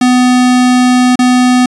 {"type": "tone with dropouts", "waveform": "square", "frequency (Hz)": 250, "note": "B3", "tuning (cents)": 21, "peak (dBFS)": -6, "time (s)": [0.01, 1.66], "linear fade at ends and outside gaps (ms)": 5, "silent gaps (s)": [1.157, 1.19], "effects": ["resampled to 22050 Hz"]}